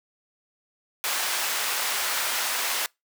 pink high-pass noise, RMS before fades -27 dBFS, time 1.04-2.86 s, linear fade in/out 0 ms, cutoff 1000 Hz, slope 12 dB/octave, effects noise-tail reverb RT60 0.2 s tail -26 dB re dry

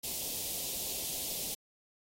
white band-stop noise, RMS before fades -37 dBFS, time 0.03-1.55 s, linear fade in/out 10 ms, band 740 to 2800 Hz, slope 24 dB/octave, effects AAC 48 kbps

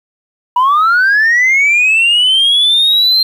sine linear sweep, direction up, 961 to 4176 Hz, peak -5 dBFS, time 0.56-3.23 s, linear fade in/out 5 ms, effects tanh soft clip ceiling -5 dBFS + 7-bit

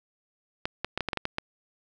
clicks, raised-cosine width 0.3 ms, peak -12 dBFS, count 9, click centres 0.655 / 0.846 / 0.976 / 1.007 / 1.087 / 1.132 / 1.173 / 1.254 / 1.384 s, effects none

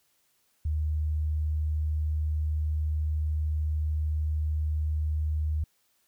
sine tone, 76.7 Hz, D#2, 24 cents flat, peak -25 dBFS, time 0.65-5.64 s, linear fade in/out 5 ms, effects white hiss -70 dBFS RMS until 6.07 s

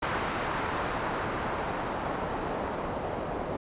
white noise with low-pass filter sweep, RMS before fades -32 dBFS, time 0.02-3.57 s, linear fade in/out 10 ms, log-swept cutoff 1400 to 690 Hz, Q 1, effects resampled to 8000 Hz

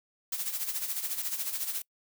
blue noise with tremolo, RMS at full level -31 dBFS, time 0.32-1.82 s, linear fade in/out 5 ms, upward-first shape sine, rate 14 Hz, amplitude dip 65%, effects noise-tail reverb RT60 0.1 s tail -25 dB re dry

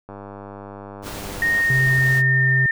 click train, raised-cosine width 1 ms, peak -22 dBFS, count 153, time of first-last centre 0.09-1.61 s, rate 100 Hz
pink noise, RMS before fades -33 dBFS, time 1.02-2.23 s, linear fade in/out 50 ms
sine tone with pitch glide, 1855 to 1811.6 Hz, A#6 to A#6, -9 to -50 cents, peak -16 dBFS, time 1.42-2.71 s, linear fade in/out 2 ms, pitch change -41 cents, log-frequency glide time 1.57-2.47 s
triangle tone, 131.8 Hz, C3, 13 cents sharp, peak -16 dBFS, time 1.7-2.66 s, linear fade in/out 2 ms
effects none

